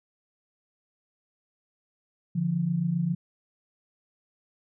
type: tone pair together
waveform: sine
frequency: 145.64 / 173.2 Hz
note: D3 / F3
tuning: -14 / -14 cents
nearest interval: minor third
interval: 300 cents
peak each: -29 / -25 dBFS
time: 2.35-3.15 s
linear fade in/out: 10 ms
effects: none